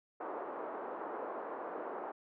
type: band-pass noise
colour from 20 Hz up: pink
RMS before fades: -42 dBFS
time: 0.2-2.12 s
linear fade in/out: 10 ms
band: 360 to 1200 Hz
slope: 24 dB/octave
effects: none